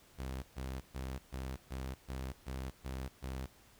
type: tone bursts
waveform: sawtooth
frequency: 65.5 Hz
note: C2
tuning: 2 cents sharp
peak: -35 dBFS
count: 9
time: 0.18-3.47 s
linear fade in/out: 20 ms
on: 250 ms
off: 130 ms
effects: pink hiss -63 dBFS RMS until 3.79 s